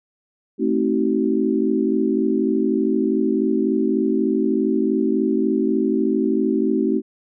sine chord, A diminished seventh, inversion none, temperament just, 220 / 264 / 316.8 / 380.2 Hz, A3 / C4 / Eb4 / Gb4, 0 / +16 / +31 / +47 cents, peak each -22 dBFS, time 0.58-7.02 s, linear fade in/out 50 ms, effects none

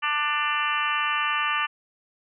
harmonic tone with a mistuned harmonic, 296.2 Hz, D4, 15 cents sharp, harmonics 3 / 4 / 5 / 6 / 7 / 8 / 9 / 10, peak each -34 / -26 / -34 / -29 / -37 / -32 / -31 / -33 dBFS, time 0.02-1.67 s, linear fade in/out 20 ms, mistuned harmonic 9, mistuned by +25 cents, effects none

